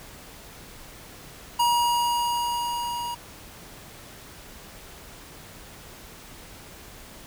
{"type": "tone with level ramp", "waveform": "square", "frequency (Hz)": 954, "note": "A#5", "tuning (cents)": 40, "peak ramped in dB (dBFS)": [-19, -30], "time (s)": [1.59, 3.15], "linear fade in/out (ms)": 10, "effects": ["pink hiss -45 dBFS RMS until 7.26 s"]}